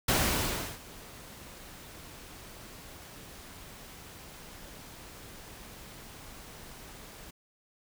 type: noise with ADSR envelope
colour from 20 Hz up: pink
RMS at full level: -25 dBFS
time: 0.08-7.31 s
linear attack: 7 ms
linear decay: 690 ms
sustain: -23 dB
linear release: 10 ms
effects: none